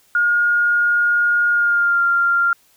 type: tone with pitch glide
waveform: sine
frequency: 1427 to 1390.4 Hz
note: F6 to F6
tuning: +37 to -8 cents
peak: -13 dBFS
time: 0.15-2.53 s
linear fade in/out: 2 ms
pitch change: -45 cents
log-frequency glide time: 1.5-2.02 s
effects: white hiss -56 dBFS RMS until 2.76 s